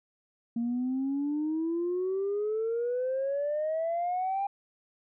sine exponential sweep, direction up, 231 to 804 Hz, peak -26 dBFS, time 0.56-4.47 s, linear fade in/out 5 ms, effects tanh soft clip ceiling -24 dBFS

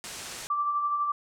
white low-pass noise, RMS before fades -40 dBFS, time 0.04-0.47 s, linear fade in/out 0 ms, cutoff 9100 Hz, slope 24 dB/octave
sine tone with tremolo, 1170 Hz, D6, 7 cents flat, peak -23 dBFS, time 0.5-1.12 s, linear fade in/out 5 ms, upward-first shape sine, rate 12 Hz, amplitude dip 40%
effects none

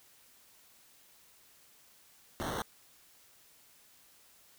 violet noise with sample-and-hold, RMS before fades -36 dBFS, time 2.4-2.62 s, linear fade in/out 0 ms, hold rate 2450 Hz, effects white hiss -62 dBFS RMS until 4.58 s

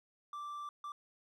triangle tone bursts at uneven times, 1173 Hz, D6, 2 cents flat, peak -39 dBFS, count 2, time 0.33-0.69 / 0.84-0.92 s, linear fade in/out 2 ms, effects none

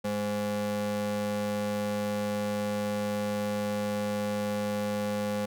square ring-modulated tone, 155.56 Hz, D#3, in tune, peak -26 dBFS, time 0.04-5.46 s, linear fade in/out 10 ms, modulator 363 Hz, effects none

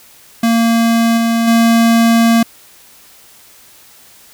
square tone with level steps, 230 Hz, A#3, 23 cents flat, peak -10 / -12 / -8 dBFS, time 0.43-2.43 s, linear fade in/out 5 ms, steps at 1.17 / 1.47 s, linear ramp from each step 10 ms, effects white hiss -43 dBFS RMS until 4.33 s

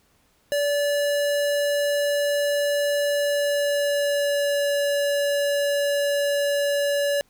square tone with pitch glide, 577 to 571.4 Hz, D5 to D5, -31 to -48 cents, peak -21 dBFS, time 0.52-7.21 s, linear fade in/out 0 ms, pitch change -17 cents, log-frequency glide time 3.11-4.69 s, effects pink hiss -63 dBFS RMS until 7.29 s

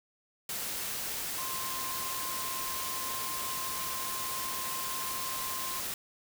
sine tone in noise, 1051 Hz, C6, 7 cents sharp, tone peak -39 dBFS, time 1.38-5.8 s, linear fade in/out 2 ms, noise white, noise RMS -36 dBFS, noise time 0.49-5.94 s, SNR -6 dB, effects none

